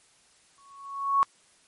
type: tone with exponential growth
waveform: sine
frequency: 1108.7 Hz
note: C#6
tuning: in tune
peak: -16 dBFS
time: 0.58-1.23 s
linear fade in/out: 0 ms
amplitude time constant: 140 ms
effects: white hiss -61 dBFS RMS until 1.67 s + MP3 48 kbps